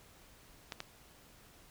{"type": "clicks", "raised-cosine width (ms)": 0.2, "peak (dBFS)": -22, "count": 2, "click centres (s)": [0.722, 0.804], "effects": ["pink hiss -60 dBFS RMS until 1.7 s"]}